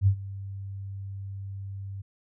sine tone with ADSR envelope, 98 Hz, G2, in tune, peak -15 dBFS, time 0.01-2.02 s, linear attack 59 ms, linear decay 81 ms, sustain -19 dB, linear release 11 ms, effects none

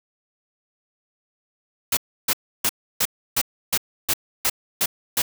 white noise bursts, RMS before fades -20 dBFS, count 10, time 1.92-5.22 s, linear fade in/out 5 ms, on 51 ms, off 310 ms, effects none

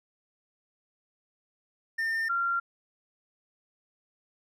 triangle / sine tone pair in turn, 1808 / 1380.8 Hz, A6 / F6, +47 / -20 cents, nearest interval perfect fourth, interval 467 cents, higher first, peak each -25 dBFS, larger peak neither, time 1.98-2.29 / 2.29-2.6 s, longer neither, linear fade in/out 10 ms, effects none

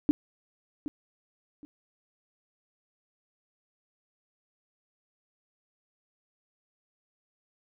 sine tone with echo, 293.7 Hz, D4, in tune, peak -17 dBFS, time 0.09-0.11 s, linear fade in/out 0 ms, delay 770 ms, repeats 2, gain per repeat -13 dB, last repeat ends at 1.65 s, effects none

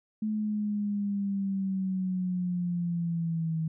sine linear sweep, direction down, 216 to 159.2 Hz, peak -27 dBFS, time 0.22-3.68 s, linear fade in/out 5 ms, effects none

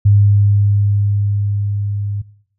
sine tone with level ramp, 101.8 Hz, G#2, 34 cents flat, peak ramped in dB -6 to -18 dBFS, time 0.05-2.22 s, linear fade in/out 10 ms, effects noise-tail reverb RT60 0.6 s tail -20 dB re dry

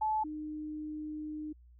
sine tone pair in turn, 865 / 305.1 Hz, A5 / D#4, -30 / -34 cents, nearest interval octave + tritone, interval 1804 cents, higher first, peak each -28 / -37 dBFS, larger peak first, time 0.01-0.24 / 0.24-1.53 s, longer second, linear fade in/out 10 ms, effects added 60 Hz sine -55 dBFS peak until 1.79 s

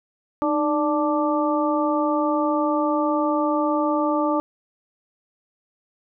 harmonic tone with a mistuned harmonic, 293.7 Hz, D4, in tune, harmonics 1 / 2 / 3 / 4, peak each -22 / -24 / -26 / -26 dBFS, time 0.42-4.4 s, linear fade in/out 0 ms, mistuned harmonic 1, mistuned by +70 cents, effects none

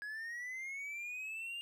triangle linear sweep, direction up, 1661.2 to 2824 Hz, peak -39 dBFS, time 0.02-1.61 s, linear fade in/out 0 ms, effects none

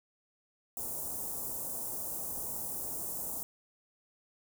white band-stop noise, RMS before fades -38 dBFS, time 0.77-3.43 s, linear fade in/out 0 ms, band 900 to 7700 Hz, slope 24 dB/octave, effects none

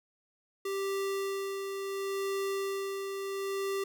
square tone with tremolo, 392 Hz, G4, in tune, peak -31 dBFS, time 0.65-3.84 s, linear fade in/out 5 ms, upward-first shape sine, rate 0.71 Hz, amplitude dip 40%, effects none

